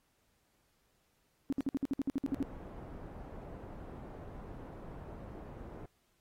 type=tone bursts; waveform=sine; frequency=273.9 Hz; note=C#4; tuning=21 cents flat; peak=-29 dBFS; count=12; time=1.5-2.427 s; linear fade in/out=0 ms; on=25 ms; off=57 ms
type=low-pass noise; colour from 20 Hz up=pink; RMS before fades=-47 dBFS; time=2.27-5.86 s; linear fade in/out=5 ms; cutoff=780 Hz; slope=12 dB/octave
effects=pink hiss -75 dBFS RMS until 6.2 s + AAC 48 kbps